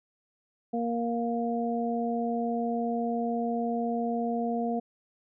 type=harmonic tone; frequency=234.1 Hz; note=A#3; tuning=8 cents sharp; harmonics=1 / 2 / 3; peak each=-29 / -33 / -32 dBFS; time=0.73-4.8 s; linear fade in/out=10 ms; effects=none